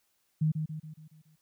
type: tone with echo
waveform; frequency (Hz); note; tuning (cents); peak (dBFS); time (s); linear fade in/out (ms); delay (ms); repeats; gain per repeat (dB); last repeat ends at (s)
sine; 155.56; D#3; 0; -23; 0.41-0.52; 10; 140; 6; -6; 1.36
effects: white hiss -74 dBFS RMS until 1.41 s